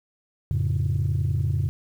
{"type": "chord", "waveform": "sine", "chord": "F augmented", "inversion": "none", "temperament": "equal with one note detuned", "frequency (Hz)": [87.31, 107.49, 138.59], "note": ["F2", "A2", "C#3"], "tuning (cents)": [0, -40, 0], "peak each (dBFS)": -24, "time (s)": [0.51, 1.69], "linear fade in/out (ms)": 0, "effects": ["tanh soft clip ceiling -16 dBFS", "9-bit"]}